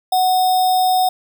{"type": "tone with sample-and-hold", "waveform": "sine", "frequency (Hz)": 740, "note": "F#5", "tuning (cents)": 0, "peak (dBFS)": -12, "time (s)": [0.12, 1.09], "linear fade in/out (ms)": 5, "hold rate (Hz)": 4410, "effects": []}